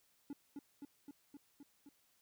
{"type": "tone with echo", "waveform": "triangle", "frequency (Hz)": 284.9, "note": "C#4", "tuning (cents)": 48, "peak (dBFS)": -40, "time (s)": [0.3, 0.33], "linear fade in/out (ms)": 2, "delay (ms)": 260, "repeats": 6, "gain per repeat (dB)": -2, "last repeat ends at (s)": 1.89, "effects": ["white hiss -74 dBFS RMS until 2.21 s"]}